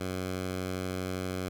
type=tone; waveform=10% pulse; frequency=92.5 Hz; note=F#2; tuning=in tune; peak=-24 dBFS; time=0-1.49 s; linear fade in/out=10 ms; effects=none